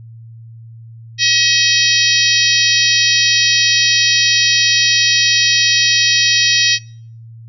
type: harmonic tone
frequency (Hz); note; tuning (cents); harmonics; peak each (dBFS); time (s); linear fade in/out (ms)
637; D#5; +41; 3 / 4 / 5 / 6 / 7 / 8 / 9; -18 / -18 / -18 / -18 / -18 / -18 / -18; 1.18-6.79; 50
effects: noise-tail reverb RT60 0.6 s tail -26 dB re dry + added 114 Hz sine -33 dBFS peak until 7.48 s